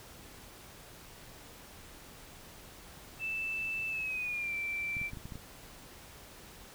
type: tone with pitch glide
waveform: sine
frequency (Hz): 2644 to 2342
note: E7 to D7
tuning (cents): +5 to -5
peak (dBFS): -33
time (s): 3.19-5.11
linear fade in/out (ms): 50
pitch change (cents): -210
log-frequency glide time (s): 3.89-4.54
type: clicks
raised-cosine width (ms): 5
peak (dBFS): -31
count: 7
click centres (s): 4.968 / 5.015 / 5.134 / 5.172 / 5.255 / 5.322 / 5.356
effects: pink hiss -52 dBFS RMS until 6.74 s